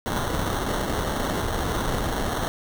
pink noise with sample-and-hold, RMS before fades -26 dBFS, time 0.06-2.48 s, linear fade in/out 0 ms, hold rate 2450 Hz, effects none

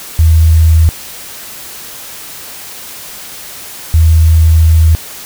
sine tone pair in turn, 80.6 / 80.6 Hz, E2 / E2, -38 / -38 cents, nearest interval unison, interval 0 cents, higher neither, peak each -3 dBFS, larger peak neither, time 0.19-0.89 / 3.94-4.95 s, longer second, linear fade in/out 0 ms, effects white hiss -28 dBFS RMS until 5.25 s

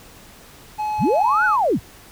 triangle tone, 850 Hz, G#5, 40 cents sharp, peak -19 dBFS, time 0.78-1.57 s, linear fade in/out 20 ms
sine linear two-way sweep, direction up then down, 50.4 to 1532 to 50.4 Hz, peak -15 dBFS, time 0.98-1.8 s, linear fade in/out 50 ms, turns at 1.45 s
effects pink hiss -45 dBFS RMS until 2.11 s

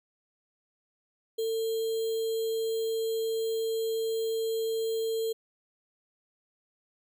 sine tone with sample-and-hold, 448.6 Hz, A4, 34 cents sharp, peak -27 dBFS, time 1.38-5.33 s, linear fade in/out 10 ms, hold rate 3675 Hz, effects none

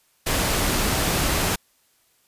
pink noise, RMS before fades -22 dBFS, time 0.26-1.56 s, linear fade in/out 10 ms, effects white hiss -63 dBFS RMS until 2.27 s + resampled to 32000 Hz

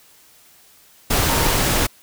sine tone in noise, 918 Hz, A#5, 27 cents flat, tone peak -26 dBFS, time 1.29-1.51 s, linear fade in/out 10 ms, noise pink, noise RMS -18 dBFS, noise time 1.1-1.87 s, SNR -11 dB, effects white hiss -51 dBFS RMS until 2.02 s

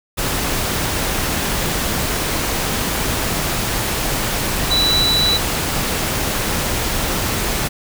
sine tone in noise, 3951 Hz, B7, in tune, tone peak -14 dBFS, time 4.7-5.38 s, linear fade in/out 20 ms, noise pink, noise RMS -20 dBFS, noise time 0.17-7.69 s, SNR +3 dB, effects none

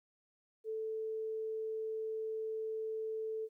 sine tone, 440 Hz, A4, in tune, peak -36 dBFS, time 0.64-3.49 s, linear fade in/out 50 ms, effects 13-bit

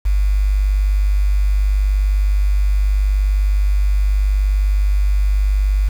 sine tone with quantisation, 49.6 Hz, G1, 21 cents sharp, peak -12 dBFS, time 0.05-5.89 s, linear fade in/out 10 ms, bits 6, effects none

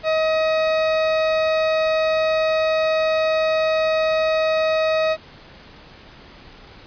40% pulse tone, 633 Hz, D#5, 30 cents sharp, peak -16 dBFS, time 0.03-5.17 s, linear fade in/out 50 ms, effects pink hiss -44 dBFS RMS until 6.86 s + resampled to 11025 Hz

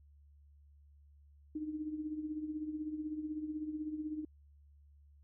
sine tone with tremolo, 306.6 Hz, D#4, 25 cents flat, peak -34 dBFS, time 1.55-4.25 s, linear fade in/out 5 ms, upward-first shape triangle, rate 16 Hz, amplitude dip 70%, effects added 72 Hz sine -59 dBFS peak until 5.23 s

